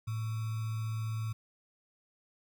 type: tone with sample-and-hold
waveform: sine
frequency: 110.6 Hz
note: A2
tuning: 9 cents sharp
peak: -32 dBFS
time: 0.07-1.33 s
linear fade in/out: 10 ms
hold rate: 1225 Hz
effects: none